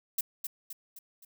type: noise with echo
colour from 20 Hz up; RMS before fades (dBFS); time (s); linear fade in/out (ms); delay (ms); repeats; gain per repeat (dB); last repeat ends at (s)
violet; -29; 0.18-0.21; 5; 260; 4; -6; 1.25
effects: none